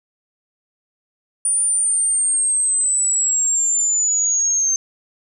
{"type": "linear sweep", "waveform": "sine", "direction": "down", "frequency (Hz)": [9397, 6272], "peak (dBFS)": -15, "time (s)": [1.45, 4.76], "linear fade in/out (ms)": 2, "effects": []}